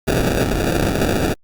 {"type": "noise with sample-and-hold", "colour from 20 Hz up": "white", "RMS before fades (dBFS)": -18, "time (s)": [0.07, 1.34], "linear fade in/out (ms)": 10, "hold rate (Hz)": 1050, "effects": ["Opus 48 kbps"]}